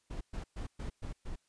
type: noise bursts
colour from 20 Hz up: brown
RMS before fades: -39 dBFS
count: 6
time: 0.1-1.36 s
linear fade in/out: 10 ms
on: 110 ms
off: 120 ms
effects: white hiss -75 dBFS RMS until 1.48 s + resampled to 22050 Hz